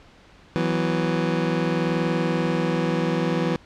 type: chord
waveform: 25% pulse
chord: E suspended second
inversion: none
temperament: just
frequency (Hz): 164.81 / 185.42 / 247.2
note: E3 / F#3 / B3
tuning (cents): 0 / +4 / +2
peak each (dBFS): -20 / -23 / -24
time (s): 0.56-3.56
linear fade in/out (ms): 0
effects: pink hiss -51 dBFS RMS until 3.65 s + low-pass 4000 Hz 12 dB/octave